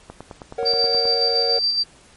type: click train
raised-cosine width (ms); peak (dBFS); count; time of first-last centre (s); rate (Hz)
1; -20; 10; 0.1-1.054; 9.43
type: chord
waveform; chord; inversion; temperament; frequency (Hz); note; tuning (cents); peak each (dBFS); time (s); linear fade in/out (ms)
triangle; F# major; first; equal; 466.2 / 554.4 / 740; A#4 / C#5 / F#5; 0 / 0 / 0; -21 / -25 / -26; 0.58-1.59; 5
type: tone with tremolo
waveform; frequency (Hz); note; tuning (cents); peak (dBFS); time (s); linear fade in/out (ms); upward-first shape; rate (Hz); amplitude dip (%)
sine; 4679; D8; -7; -16; 0.65-1.84; 20; square; 7.1; 35
effects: pink hiss -50 dBFS RMS until 2.16 s + MP3 48 kbps